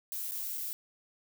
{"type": "noise with dropouts", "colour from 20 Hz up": "violet", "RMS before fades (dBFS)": -37, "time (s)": [0.12, 0.73], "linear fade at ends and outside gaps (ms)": 0, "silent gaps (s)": [[0.311, 0.319], [0.575, 0.579]], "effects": []}